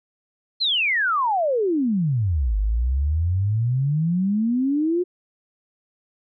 sine exponential two-way sweep, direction down then up, 4286 to 49 to 366 Hz, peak -18 dBFS, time 0.6-5.04 s, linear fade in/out 20 ms, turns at 2.57 s, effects none

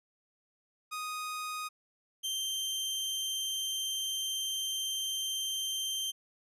sawtooth tone pair in turn, 1244.5 / 3141 Hz, D#6 / G7, 0 / +3 cents, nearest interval octave + major third, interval 1603 cents, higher second, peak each -32 / -29 dBFS, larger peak second, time 0.91-1.69 / 2.23-6.12 s, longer second, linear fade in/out 20 ms, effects resampled to 32000 Hz

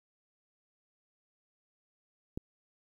click, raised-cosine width 3 ms, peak -23 dBFS, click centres 2.375 s, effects 10-bit

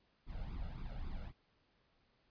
brown noise with flanger, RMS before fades -43 dBFS, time 0.26-1.33 s, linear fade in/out 50 ms, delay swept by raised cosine 0.82 to 1.45 ms, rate 3.7 Hz, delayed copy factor +0.8, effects pink hiss -75 dBFS RMS until 2.3 s + resampled to 11025 Hz

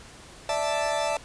40% pulse chord, D suspended second, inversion none, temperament equal, 587.3 / 659.3 / 880 Hz, D5 / E5 / A5, 0 / 0 / 0 cents, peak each -28 dBFS, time 0.49-1.17 s, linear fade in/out 2 ms, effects pink hiss -47 dBFS RMS until 1.24 s + resampled to 22050 Hz

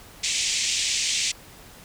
white band-pass noise, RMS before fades -25 dBFS, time 0.23-1.32 s, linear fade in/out 10 ms, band 2100 to 7800 Hz, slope 48 dB/octave, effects pink hiss -47 dBFS RMS until 1.84 s

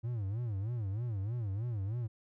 triangle tone with vibrato, 108.4 Hz, A2, 25 cents flat, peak -31 dBFS, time 0.03-2.08 s, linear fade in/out 20 ms, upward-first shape sine, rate 3.2 Hz, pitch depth 220 cents each way, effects none

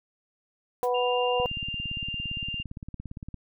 white noise with exponential decay, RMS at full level -37 dBFS, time 0.83-0.92 s, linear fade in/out 5 ms, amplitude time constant 18 ms
harmonic tone, 246.9 Hz, B3, in tune, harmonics 2 / 3 / 4, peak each -25 / -29 / -31 dBFS, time 0.83-1.46 s, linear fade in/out 0 ms
sine tone, 2794 Hz, F7, in tune, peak -31 dBFS, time 0.94-2.63 s, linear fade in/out 10 ms
click train, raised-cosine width 5 ms, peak -25 dBFS, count 35, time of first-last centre 1.4-3.343 s, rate 17.5 Hz
effects none

